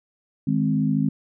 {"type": "chord", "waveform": "sine", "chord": "Ab major", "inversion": "second", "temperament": "equal", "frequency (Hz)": [155.56, 207.7, 261.6], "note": ["Eb3", "Ab3", "C4"], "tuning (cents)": [0, 0, 0], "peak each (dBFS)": -23, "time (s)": [0.47, 1.09], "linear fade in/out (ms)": 5, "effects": []}